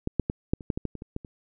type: clicks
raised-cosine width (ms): 3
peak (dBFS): -14 / -9 / -13 / -9 / -28 / -12 / -16 / -16 / -25 / -25 / -18 / -28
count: 12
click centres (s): 0.074 / 0.197 / 0.299 / 0.535 / 0.608 / 0.702 / 0.775 / 0.853 / 0.953 / 1.021 / 1.164 / 1.248
effects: none